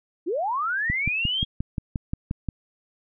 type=linear sweep; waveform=sine; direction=up; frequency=296.2 to 3322 Hz; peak=-23 dBFS; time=0.26-1.45 s; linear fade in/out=20 ms
type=click train; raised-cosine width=5 ms; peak=-14 dBFS; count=10; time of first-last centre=0.9-2.487 s; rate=5.67 Hz
effects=none